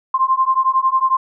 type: beating tone pair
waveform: sine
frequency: 1046.5 / 1057.5 Hz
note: C6 / C6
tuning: 0 / +18 cents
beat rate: 11 Hz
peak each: -16 dBFS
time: 0.14-1.17 s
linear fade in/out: 5 ms
effects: none